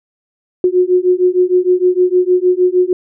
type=beating tone pair; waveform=sine; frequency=360 / 366.5 Hz; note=F#4 / F#4; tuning=-47 / -16 cents; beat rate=6.5 Hz; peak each=-12 dBFS; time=0.64-2.93 s; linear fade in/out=2 ms; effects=none